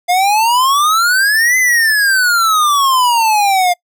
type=exponential two-way sweep; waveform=square; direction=up then down; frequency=698.5 to 2056 to 698.5 Hz; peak=-10 dBFS; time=0.08-3.74 s; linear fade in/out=20 ms; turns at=1.58 s; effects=noise-tail reverb RT60 0.1 s tail -24 dB re dry